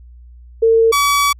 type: tone pair in turn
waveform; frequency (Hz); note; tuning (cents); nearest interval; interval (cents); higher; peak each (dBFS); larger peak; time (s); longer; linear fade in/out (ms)
sine / sawtooth; 452.6 / 1140.5; A4 / C#6; +49 / +49; octave + major third; 1600; second; -8; neither; 0.62-0.92 / 0.92-1.33; second; 10
effects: added 60 Hz sine -37 dBFS peak until 1.39 s + resampled to 32000 Hz